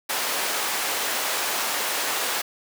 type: high-pass noise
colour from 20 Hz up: pink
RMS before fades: -26 dBFS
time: 0.09-2.42 s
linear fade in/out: 10 ms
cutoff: 620 Hz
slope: 12 dB/octave
effects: none